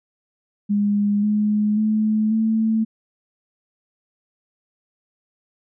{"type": "tone with pitch steps", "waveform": "sine", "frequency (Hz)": [204.8, 210.2, 215.7, 221.4], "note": ["G#3", "G#3", "A3", "A3"], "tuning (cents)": [-24, 21, -34, 11], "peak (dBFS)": -16, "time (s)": [0.69, 2.85], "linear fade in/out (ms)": 20, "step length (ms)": 540, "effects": []}